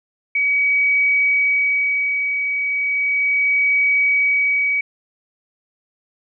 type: tone with tremolo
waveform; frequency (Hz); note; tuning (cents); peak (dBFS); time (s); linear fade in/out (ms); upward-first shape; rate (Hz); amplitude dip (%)
sine; 2268; C#7; +39; -13; 0.35-4.81; 5; sine; 0.35; 45
effects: none